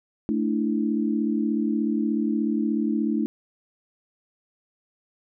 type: chord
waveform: sine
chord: A suspended fourth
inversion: none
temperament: just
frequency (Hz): 220 / 293.3 / 330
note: A3 / D4 / E4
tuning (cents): 0 / -2 / +2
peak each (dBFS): -24 / -26 / -28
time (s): 0.29-3.26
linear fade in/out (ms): 0
effects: none